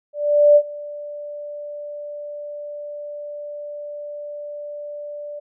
sine tone with ADSR envelope, 587.3 Hz, D5, in tune, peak -7 dBFS, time 0.13-5.4 s, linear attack 430 ms, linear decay 62 ms, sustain -22 dB, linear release 15 ms, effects none

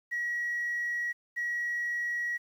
sine tone pair in turn, 1914 / 1914 Hz, A#6 / A#6, +45 / +45 cents, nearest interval unison, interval 0 cents, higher neither, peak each -28 dBFS, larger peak neither, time 0.11-1.13 / 1.36-2.38 s, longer neither, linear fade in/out 20 ms, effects tanh soft clip ceiling -26 dBFS + 10-bit

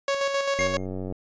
sawtooth tone with tremolo, 554.4 Hz, C#5, in tune, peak -18 dBFS, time 0.08-0.77 s, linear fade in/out 2 ms, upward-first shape square, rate 7.6 Hz, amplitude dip 40%
click train, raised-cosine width 2 ms, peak -20 dBFS, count 51, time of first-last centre 0.59-1.124 s, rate 93.7 Hz
square tone with exponential decay, 2130 Hz, C7, 30 cents sharp, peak -23 dBFS, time 0.59-0.86 s, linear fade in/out 1 ms, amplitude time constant 57 ms
effects resampled to 16000 Hz

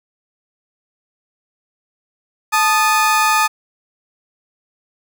30% pulse tone pair together, 873 / 1236.8 Hz, A5 / D#6, -14 / -11 cents, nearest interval tritone, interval 603 cents, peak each -13 / -12 dBFS, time 2.52-3.48 s, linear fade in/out 20 ms, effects none

